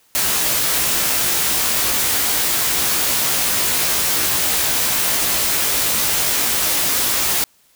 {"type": "noise with comb filter", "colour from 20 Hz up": "white", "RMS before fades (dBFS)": -18, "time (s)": [0.15, 7.44], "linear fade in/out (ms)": 0, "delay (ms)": 17, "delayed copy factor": 0.65, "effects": ["white hiss -56 dBFS RMS until 7.75 s"]}